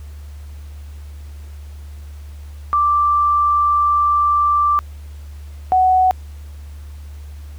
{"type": "tone pair in turn", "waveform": "sine", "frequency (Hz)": [1174.7, 744.1], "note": ["D6", "F#5"], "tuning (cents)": [0, 10], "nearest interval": "minor sixth", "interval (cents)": 790, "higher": "first", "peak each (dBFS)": [-12, -10], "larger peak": "second", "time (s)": [[2.73, 4.79], [5.72, 6.11]], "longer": "first", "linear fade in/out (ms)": 0, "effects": ["added 73 Hz sine -31 dBFS peak until 7.58 s", "pink hiss -50 dBFS RMS until 7.58 s"]}